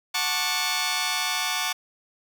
10% pulse chord, D major seventh, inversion first, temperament just, 734.2 / 881 / 1101.2 / 1174.7 Hz, F#5 / A5 / C#6 / D6, -14 / +2 / -12 / 0 cents, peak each -22 dBFS, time 0.14-1.73 s, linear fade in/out 10 ms, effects none

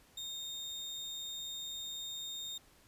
35% pulse tone, 3676 Hz, A#7, 25 cents flat, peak -38 dBFS, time 0.17-2.58 s, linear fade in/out 5 ms, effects pink hiss -64 dBFS RMS until 2.87 s + resampled to 32000 Hz

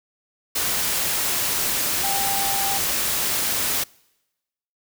sine tone in noise, 791 Hz, G5, 15 cents sharp, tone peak -26 dBFS, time 2.03-2.78 s, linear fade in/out 10 ms, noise white, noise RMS -23 dBFS, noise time 0.55-3.84 s, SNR -6 dB, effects noise-tail reverb RT60 1.0 s tail -26 dB re dry

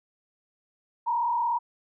sine tone with frequency modulation, 948 Hz, A#5, 29 cents sharp, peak -23 dBFS, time 1.06-1.59 s, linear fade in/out 20 ms, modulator 37 Hz, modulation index 1, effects none

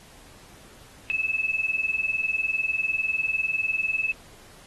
sine tone pair together, 2592 / 2612 Hz, E7 / E7, -30 / -17 cents, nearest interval unison, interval 13 cents, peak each -26 dBFS, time 1.1-4.12 s, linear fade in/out 0 ms, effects pink hiss -51 dBFS RMS until 4.66 s + AAC 32 kbps

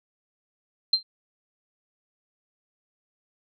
sine tone with exponential decay, 4146 Hz, C8, 17 cents flat, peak -13 dBFS, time 0.93-1.03 s, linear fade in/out 5 ms, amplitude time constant 21 ms, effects none

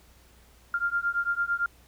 sine beating tone pair, 1393 / 1401.9 Hz, F6 / F6, -5 / +6 cents, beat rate 8.9 Hz, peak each -28 dBFS, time 0.74-1.66 s, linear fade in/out 2 ms, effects added 60 Hz sine -57 dBFS peak until 1.87 s + pink hiss -59 dBFS RMS until 1.87 s

